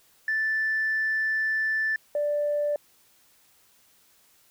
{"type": "tone pair in turn", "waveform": "sine", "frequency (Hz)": [1760, 587.3], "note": ["A6", "D5"], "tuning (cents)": [0, 0], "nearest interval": "octave + perfect fifth", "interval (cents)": 1900, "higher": "first", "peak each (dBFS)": -22, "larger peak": "neither", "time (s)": [[0.28, 1.96], [2.15, 2.76]], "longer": "first", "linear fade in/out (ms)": 2, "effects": ["tanh soft clip ceiling -19 dBFS", "white hiss -61 dBFS RMS until 4.5 s"]}